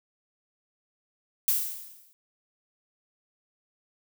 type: noise with exponential decay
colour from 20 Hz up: violet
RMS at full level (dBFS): -22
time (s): 1.48-2.13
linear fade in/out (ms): 0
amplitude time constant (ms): 140
effects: none